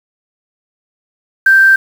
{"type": "tone with quantisation", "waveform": "sine", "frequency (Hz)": 1568, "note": "G6", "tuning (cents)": 0, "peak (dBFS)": -4, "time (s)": [1.46, 1.76], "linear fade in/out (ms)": 5, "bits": 5, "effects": []}